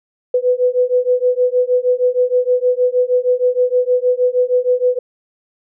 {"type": "beating tone pair", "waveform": "sine", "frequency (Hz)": [495.4, 501.8], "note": ["B4", "B4"], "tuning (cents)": [5, 28], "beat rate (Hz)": 6.4, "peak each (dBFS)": -15, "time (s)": [0.34, 4.99], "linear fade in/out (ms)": 5, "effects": []}